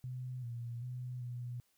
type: tone with pitch steps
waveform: sine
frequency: 126.7 / 118.4 / 125 / 122.1 Hz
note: B2 / A#2 / B2 / B2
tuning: +45 / +27 / +21 / -19 cents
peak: -39 dBFS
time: 0.04-1.6 s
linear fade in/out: 0 ms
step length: 390 ms
effects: white hiss -75 dBFS RMS until 1.77 s